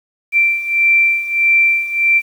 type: beating tone pair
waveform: sine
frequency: 2349 / 2350.6 Hz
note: D7 / D7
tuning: 0 / +1 cents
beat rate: 1.6 Hz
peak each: -16 / -12 dBFS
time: 0.32-2.22 s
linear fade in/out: 50 ms
effects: 7-bit